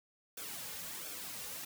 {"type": "noise with flanger", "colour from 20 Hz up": "white", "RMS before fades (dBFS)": -44, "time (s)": [0.37, 1.65], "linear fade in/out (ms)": 5, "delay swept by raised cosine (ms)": [1, 3.1], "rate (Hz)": 1.4, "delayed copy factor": -0.65, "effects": []}